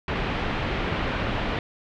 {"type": "low-pass noise", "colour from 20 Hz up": "pink", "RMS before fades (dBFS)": -27, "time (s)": [0.08, 1.59], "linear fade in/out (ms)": 2, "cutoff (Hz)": 3200, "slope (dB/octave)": 24, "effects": []}